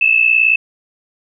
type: tone pair together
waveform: sine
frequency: 2592 / 2651 Hz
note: E7 / E7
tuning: -30 / +9 cents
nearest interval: unison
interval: 39 cents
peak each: -12 dBFS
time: 0.01-0.56 s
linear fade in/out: 5 ms
effects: none